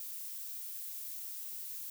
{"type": "noise", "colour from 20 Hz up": "violet", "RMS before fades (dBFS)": -43, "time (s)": [0, 1.9], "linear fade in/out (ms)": 2, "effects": []}